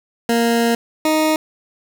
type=tone pair in turn; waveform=20% pulse; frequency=233.1 / 311.7 Hz; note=A#3 / D#4; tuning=0 / +3 cents; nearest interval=perfect fourth; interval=503 cents; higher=second; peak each=-9 dBFS; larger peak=neither; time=0.29-0.75 / 1.05-1.36 s; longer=first; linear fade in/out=2 ms; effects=none